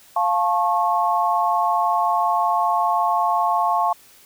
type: chord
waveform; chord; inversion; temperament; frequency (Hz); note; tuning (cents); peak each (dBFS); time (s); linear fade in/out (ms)
sine; F augmented; none; just; 698.5 / 873.1 / 1091.3; F5 / A5 / C#6; 0 / -14 / -27; -21; 0.16-3.93; 5
effects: white hiss -50 dBFS RMS until 4.25 s